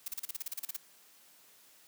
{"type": "noise bursts", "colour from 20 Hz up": "blue", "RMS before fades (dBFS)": -37, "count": 13, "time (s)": [0.06, 0.766], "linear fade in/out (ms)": 5, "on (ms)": 22, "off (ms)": 35, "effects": ["white hiss -61 dBFS RMS until 1.87 s", "high-pass 150 Hz 12 dB/octave"]}